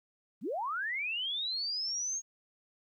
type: linear sweep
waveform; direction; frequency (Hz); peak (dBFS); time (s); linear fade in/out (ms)
sine; up; 150 to 6590; -32; 0.41-2.22; 50
effects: 12-bit